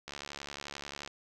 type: click train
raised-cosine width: 0.2 ms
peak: -23 dBFS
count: 72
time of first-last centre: 0.08-1.076 s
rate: 71.3 Hz
effects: none